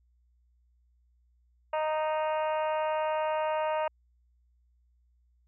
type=harmonic tone; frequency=310.2 Hz; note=D#4; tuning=5 cents flat; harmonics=2 / 3 / 4 / 5 / 6 / 7 / 8 / 9; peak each=-29 / -31 / -39 / -44 / -47 / -49 / -47 / -47 dBFS; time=1.73-3.88 s; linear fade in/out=5 ms; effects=added 60 Hz sine -64 dBFS peak until 5.47 s